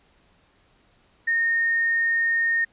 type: tone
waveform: sine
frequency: 1840 Hz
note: A#6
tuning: 23 cents flat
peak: -19 dBFS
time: 1.27-2.65 s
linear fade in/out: 10 ms
effects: pink hiss -61 dBFS RMS until 2.72 s + resampled to 8000 Hz